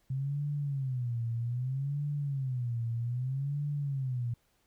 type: tone with vibrato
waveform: sine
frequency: 130 Hz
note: C3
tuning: 11 cents flat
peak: -30 dBFS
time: 0.1-4.34 s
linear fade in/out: 5 ms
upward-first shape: sine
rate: 0.63 Hz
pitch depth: 200 cents each way
effects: pink hiss -72 dBFS RMS until 4.66 s